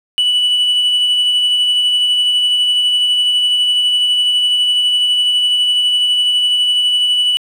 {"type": "tone with tremolo", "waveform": "sine", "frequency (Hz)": 2960, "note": "F#7", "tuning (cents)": 0, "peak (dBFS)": -7, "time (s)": [0.18, 7.37], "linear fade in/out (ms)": 0, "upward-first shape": "sine", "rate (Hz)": 12, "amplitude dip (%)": 35, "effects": ["tanh soft clip ceiling -9 dBFS", "7-bit"]}